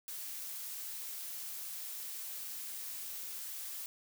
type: noise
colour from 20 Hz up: blue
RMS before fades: -43 dBFS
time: 0.08-3.86 s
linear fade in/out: 0 ms
effects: none

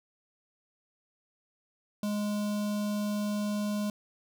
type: tone with notch filter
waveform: square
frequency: 207.7 Hz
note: G#3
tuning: in tune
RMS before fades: -31 dBFS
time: 2.03-3.9 s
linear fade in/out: 2 ms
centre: 1900 Hz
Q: 1.2
effects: none

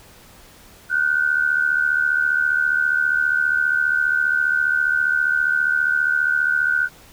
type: tone pair together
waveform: sine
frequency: 1450.1 / 1525 Hz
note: F#6 / G6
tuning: -35 / -48 cents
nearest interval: minor second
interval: 87 cents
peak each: -19 dBFS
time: 0.89-6.89 s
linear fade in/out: 50 ms
effects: pink hiss -47 dBFS RMS until 7.12 s

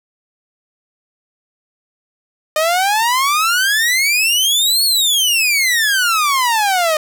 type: exponential two-way sweep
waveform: sawtooth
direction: up then down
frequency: 607 to 4435 to 607 Hz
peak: -9 dBFS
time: 2.56-6.97 s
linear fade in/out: 2 ms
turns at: 4.84 s
effects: none

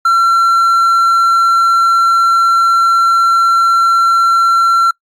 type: tone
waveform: triangle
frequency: 1358 Hz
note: F6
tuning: 49 cents flat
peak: -5 dBFS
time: 0.05-4.91 s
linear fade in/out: 5 ms
effects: noise-tail reverb RT60 0.1 s tail -25 dB re dry + Opus 48 kbps

